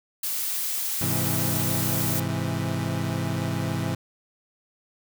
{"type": "noise", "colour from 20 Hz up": "blue", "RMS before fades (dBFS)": -28, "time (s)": [0.23, 2.2], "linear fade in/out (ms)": 5}
{"type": "chord", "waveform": "30% pulse", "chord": "Ab augmented", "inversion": "none", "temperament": "equal", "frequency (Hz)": [103.83, 130.81, 164.81], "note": ["Ab2", "C3", "E3"], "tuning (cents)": [0, 0, 0], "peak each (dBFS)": -27, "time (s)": [1.01, 3.95], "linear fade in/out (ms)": 5}
{"effects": []}